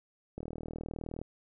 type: click train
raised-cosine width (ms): 2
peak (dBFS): -26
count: 34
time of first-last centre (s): 0.38-1.215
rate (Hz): 39.5
effects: none